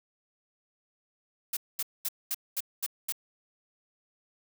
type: noise bursts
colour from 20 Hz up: blue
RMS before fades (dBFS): -31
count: 7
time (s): 1.53-3.123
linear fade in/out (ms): 5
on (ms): 39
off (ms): 220
effects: none